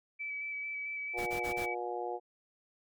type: tone with vibrato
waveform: sine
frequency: 2299 Hz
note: D7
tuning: 37 cents flat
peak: -36 dBFS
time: 0.19-1.75 s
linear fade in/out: 20 ms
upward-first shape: square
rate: 4.5 Hz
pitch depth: 12 cents each way
type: harmonic tone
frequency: 120.2 Hz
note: B2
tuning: 46 cents flat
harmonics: 3 / 4 / 5 / 6 / 7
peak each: -40 / -40 / -48 / -39 / -42 dBFS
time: 1.13-2.2 s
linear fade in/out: 50 ms
type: noise bursts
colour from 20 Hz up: pink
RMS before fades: -43 dBFS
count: 4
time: 1.17-1.663 s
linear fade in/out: 20 ms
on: 100 ms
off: 31 ms
effects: none